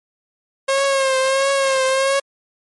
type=tone with vibrato; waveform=sawtooth; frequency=538 Hz; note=C5; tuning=48 cents sharp; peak=-11 dBFS; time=0.68-2.2 s; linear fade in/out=10 ms; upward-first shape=triangle; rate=1.5 Hz; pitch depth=51 cents each way; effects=MP3 48 kbps